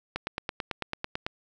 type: click train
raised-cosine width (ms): 0.3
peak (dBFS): -14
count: 11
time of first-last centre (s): 0.16-1.265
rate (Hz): 9.05
effects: none